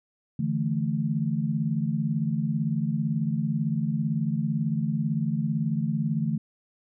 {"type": "chord", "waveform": "sine", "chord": "D suspended second", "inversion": "none", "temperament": "equal", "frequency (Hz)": [146.83, 164.81, 220], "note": ["D3", "E3", "A3"], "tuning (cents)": [0, 0, 0], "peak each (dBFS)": -28, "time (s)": [0.39, 6.38], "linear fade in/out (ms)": 5, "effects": []}